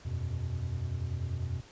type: chord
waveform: triangle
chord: E suspended second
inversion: none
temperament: equal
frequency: 82.41 / 92.5 / 123.47 Hz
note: E2 / F#2 / B2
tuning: 0 / 0 / 0 cents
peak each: -34 dBFS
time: 0.05-1.61 s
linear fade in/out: 10 ms
effects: pink hiss -55 dBFS RMS until 1.71 s + resampled to 16000 Hz